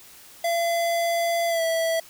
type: tone with pitch glide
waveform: square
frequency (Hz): 679 to 656.6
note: F5 to E5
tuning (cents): -49 to -7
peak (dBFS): -22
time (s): 0.44-2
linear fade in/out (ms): 5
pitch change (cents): -58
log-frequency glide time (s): 1.48-1.62
effects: white hiss -48 dBFS RMS until 2.09 s